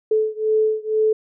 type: beating tone pair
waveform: sine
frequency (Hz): 433.4 / 435.5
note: A4 / A4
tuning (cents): -26 / -18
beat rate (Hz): 2.1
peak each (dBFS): -19 / -20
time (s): 0.11-1.13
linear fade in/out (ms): 5
effects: none